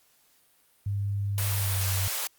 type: tone with pitch glide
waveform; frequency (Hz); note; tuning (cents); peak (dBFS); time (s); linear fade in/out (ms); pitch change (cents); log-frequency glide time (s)
sine; 100.5 to 95.91; G2 to G2; +44 to -37; -26; 0.86-2.08; 5; -81; 1.53-1.87
type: high-pass noise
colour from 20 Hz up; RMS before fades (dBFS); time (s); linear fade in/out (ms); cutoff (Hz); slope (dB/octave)
white; -31; 1.38-2.27; 0; 470; 24
effects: white hiss -64 dBFS RMS until 2.38 s + Opus 48 kbps